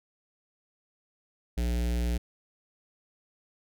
square tone with notch filter, 59.4 Hz, A#1, 33 cents sharp, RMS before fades -28 dBFS, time 1.57-2.18 s, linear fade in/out 10 ms, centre 1100 Hz, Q 0.96, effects none

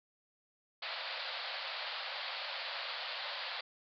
white band-pass noise, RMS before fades -41 dBFS, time 0.82-3.61 s, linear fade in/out 5 ms, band 510 to 4700 Hz, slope 96 dB/octave, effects none

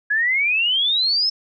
sine exponential sweep, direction up, 1661.2 to 5310 Hz, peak -16 dBFS, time 0.1-1.3 s, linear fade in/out 10 ms, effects none

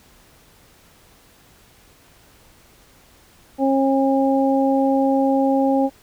harmonic tone, 270.6 Hz, C#4, 42 cents flat, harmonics 1 / 2 / 3, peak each -17 / -20 / -22 dBFS, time 3.58-5.9 s, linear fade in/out 50 ms, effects pink hiss -52 dBFS RMS until 6.02 s

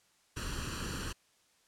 pink noise with comb filter, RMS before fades -38 dBFS, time 0.36-1.13 s, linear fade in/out 10 ms, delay 0.69 ms, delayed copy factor +0.75, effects white hiss -69 dBFS RMS until 1.67 s + low-pass 9000 Hz 12 dB/octave

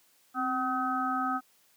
harmonic tone with a mistuned harmonic, 254.2 Hz, C4, 50 cents flat, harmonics 1 / 3 / 5 / 6, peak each -33 / -33 / -30 / -39 dBFS, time 0.34-1.41 s, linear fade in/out 50 ms, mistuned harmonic 1, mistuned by +53 cents, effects white hiss -65 dBFS RMS until 1.76 s + high-pass 150 Hz 12 dB/octave

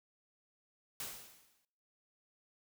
white noise with exponential decay, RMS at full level -40 dBFS, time 1-1.65 s, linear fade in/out 1 ms, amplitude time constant 140 ms, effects noise-tail reverb RT60 0.8 s tail -23 dB re dry

